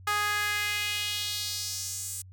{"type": "tone with high-pass filter sweep", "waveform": "sawtooth", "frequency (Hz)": 415.3, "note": "G#4", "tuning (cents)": 0, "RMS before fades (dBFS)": -31, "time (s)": [0.07, 2.22], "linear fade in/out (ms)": 5, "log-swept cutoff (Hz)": [1200, 8500], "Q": 2.2, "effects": ["added 93 Hz sine -46 dBFS peak until 2.32 s"]}